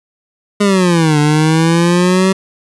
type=exponential two-way sweep; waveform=25% pulse; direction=down then up; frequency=207.7 to 147.5 to 192 Hz; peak=-5 dBFS; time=0.6-2.33 s; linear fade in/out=10 ms; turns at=1.19 s; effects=resampled to 24000 Hz + 7-bit